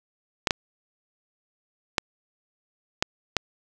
clicks, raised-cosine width 0.2 ms, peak -3 dBFS, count 5, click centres 0.472 / 0.508 / 1.982 / 3.025 / 3.367 s, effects none

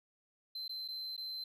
sine tone with dropouts, 4088 Hz, C8, 41 cents flat, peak -36 dBFS, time 0.55-1.44 s, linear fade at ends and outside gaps 5 ms, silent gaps 0.68-0.693 / 0.879-0.885 / 1.166-1.177 s, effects tanh soft clip ceiling -38 dBFS + MP3 96 kbps

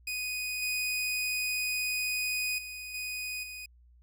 sawtooth tone with level steps, 2489 Hz, D#7, in tune, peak -29 / -26 / -36 / -31 / -37 dBFS, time 0.07-3.66 s, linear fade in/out 5 ms, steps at 0.62 / 2.58 / 2.94 / 3.43 s, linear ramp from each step 5 ms, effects added 60 Hz sine -56 dBFS peak until 4.02 s

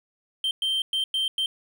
triangle tone bursts at uneven times, 3136 Hz, G7, in tune, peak -21 dBFS, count 5, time 0.44-0.51 / 0.62-0.82 / 0.93-1.04 / 1.14-1.28 / 1.38-1.46 s, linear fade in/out 2 ms, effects none

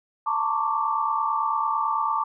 sine tone cluster, 886 / 926 / 1100 / 1169 Hz, A5 / A#5 / C#6 / D6, +12 / -12 / -14 / -8 cents, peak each -27 / -30 / -29 / -25 dBFS, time 0.26-2.24 s, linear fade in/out 10 ms, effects none

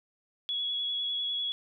sine tone with vibrato, 3364 Hz, G#7, 22 cents sharp, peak -29 dBFS, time 0.49-1.52 s, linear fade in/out 0 ms, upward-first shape sine, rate 10 Hz, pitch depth 15 cents each way, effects none

